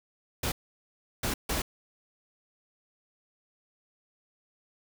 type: noise bursts at uneven times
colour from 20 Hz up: pink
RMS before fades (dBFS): -30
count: 3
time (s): 0.43-0.52 / 1.23-1.34 / 1.49-1.62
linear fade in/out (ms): 5
effects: none